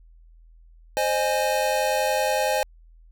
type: chord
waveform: square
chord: Ab major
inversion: first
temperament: equal with one note detuned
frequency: 523.3 / 614 / 830.6 Hz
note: C5 / Eb5 / Ab5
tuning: 0 / -23 / 0 cents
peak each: -26 dBFS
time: 0.97-2.63 s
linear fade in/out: 0 ms
effects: added 41 Hz sine -48 dBFS peak until 3.11 s

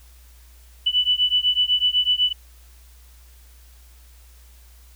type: beating tone pair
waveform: sine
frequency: 2973 / 2981 Hz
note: F#7 / F#7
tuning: +8 / +12 cents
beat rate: 8 Hz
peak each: -20 dBFS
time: 0.86-2.33 s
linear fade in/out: 10 ms
effects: added 60 Hz sine -46 dBFS peak until 4.95 s + white hiss -55 dBFS RMS until 4.95 s

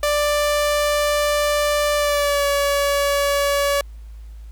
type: tone with pitch glide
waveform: sawtooth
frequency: 589 to 567.3 Hz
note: D5 to C#5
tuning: +5 to +40 cents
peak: -13 dBFS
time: 0.03-3.81 s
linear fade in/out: 2 ms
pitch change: -65 cents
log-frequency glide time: 1.96-2.46 s
effects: added 54 Hz sine -34 dBFS peak until 4.51 s + pink hiss -58 dBFS RMS until 4.51 s

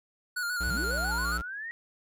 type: tone with vibrato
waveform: square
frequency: 1437 Hz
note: F6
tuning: 49 cents sharp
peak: -30 dBFS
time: 0.36-1.38 s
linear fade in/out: 10 ms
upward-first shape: square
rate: 7.3 Hz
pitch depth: 41 cents each way
type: tone with pitch glide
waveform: square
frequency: 62.2 to 59.98 Hz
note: B1 to B1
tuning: +13 to -50 cents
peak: -33 dBFS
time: 0.6-1.42 s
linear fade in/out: 10 ms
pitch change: -63 cents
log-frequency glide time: 0.9-1.19 s
type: linear sweep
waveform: sine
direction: up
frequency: 42 to 1911 Hz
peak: -35 dBFS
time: 0.65-1.71 s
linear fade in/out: 0 ms
effects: none

